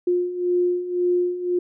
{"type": "beating tone pair", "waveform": "sine", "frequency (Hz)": [354.5, 356.4], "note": ["F4", "F4"], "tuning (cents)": [26, 35], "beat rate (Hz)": 1.9, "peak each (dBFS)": [-25, -20], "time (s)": [0.07, 1.59], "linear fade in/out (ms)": 5, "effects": []}